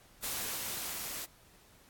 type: noise with level ramp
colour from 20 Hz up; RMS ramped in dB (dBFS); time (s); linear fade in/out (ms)
white; -36 to -40; 0.22-1.26; 20
effects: pink hiss -61 dBFS RMS until 1.89 s + AAC 64 kbps